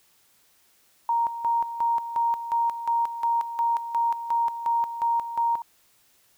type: tone with tremolo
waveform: sine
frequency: 932.3 Hz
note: A#5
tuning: in tune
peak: -20 dBFS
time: 1.09-5.62 s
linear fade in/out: 2 ms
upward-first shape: square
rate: 2.8 Hz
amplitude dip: 70%
effects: white hiss -62 dBFS RMS until 6.37 s